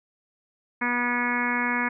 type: harmonic tone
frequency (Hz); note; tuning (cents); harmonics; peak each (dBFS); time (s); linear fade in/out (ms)
243.1; B3; -27; 1 / 2 / 3 / 4 / 5 / 6 / 7 / 8 / 9 / 10; -29 / -38 / -39 / -30 / -34 / -34 / -29 / -35 / -29 / -41; 0.81-1.89; 10
effects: none